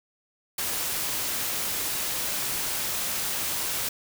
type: noise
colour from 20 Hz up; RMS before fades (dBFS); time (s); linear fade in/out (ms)
white; -29; 0.58-3.89; 5
effects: none